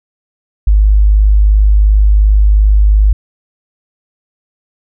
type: tone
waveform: sine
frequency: 51.4 Hz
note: G#1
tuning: 17 cents flat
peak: -4 dBFS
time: 0.67-3.13 s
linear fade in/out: 5 ms
effects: none